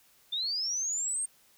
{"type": "linear sweep", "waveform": "sine", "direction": "up", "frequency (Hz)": [3520, 8720], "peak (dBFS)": -29, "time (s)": [0.32, 1.26], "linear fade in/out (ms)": 10, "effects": ["white hiss -63 dBFS RMS until 1.57 s"]}